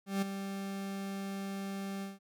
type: tone with ADSR envelope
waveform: 40% pulse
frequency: 196 Hz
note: G3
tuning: in tune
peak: -27 dBFS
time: 0.06-2.19 s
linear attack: 160 ms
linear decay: 11 ms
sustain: -9 dB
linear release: 170 ms
effects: none